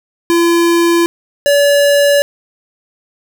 square tone pair in turn, 340 / 571.8 Hz, F4 / D5, -46 / -46 cents, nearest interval major sixth, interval 900 cents, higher second, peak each -9 / -8 dBFS, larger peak second, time 0.3-1.06 / 1.46-2.22 s, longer neither, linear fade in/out 0 ms, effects none

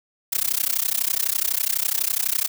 blue noise with amplitude modulation, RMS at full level -19 dBFS, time 0.32-2.48 s, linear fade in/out 10 ms, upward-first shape sine, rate 32 Hz, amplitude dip 100%, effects none

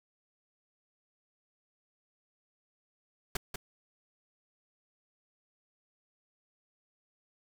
pink noise with echo, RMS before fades -32 dBFS, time 3.35-3.37 s, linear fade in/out 5 ms, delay 190 ms, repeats 1, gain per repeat -6 dB, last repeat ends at 3.56 s, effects none

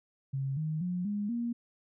sine tone with pitch steps, 135.7 / 155.88 / 179.06 / 205.7 / 236.3 Hz, C#3 / D#3 / F3 / G#3 / A#3, -36 / +4 / +44 / -16 / +24 cents, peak -30 dBFS, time 0.33-1.53 s, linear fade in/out 10 ms, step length 240 ms, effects none

